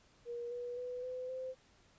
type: tone with pitch steps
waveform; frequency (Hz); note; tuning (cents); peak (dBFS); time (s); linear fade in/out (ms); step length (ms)
sine; 476 / 486 / 496.2 / 506.6 / 517.3; A#4 / B4 / B4 / B4 / C5; +36 / -28 / +8 / +44 / -20; -39; 0.25-1.55; 50; 260
effects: pink hiss -67 dBFS RMS until 1.98 s + resampled to 16000 Hz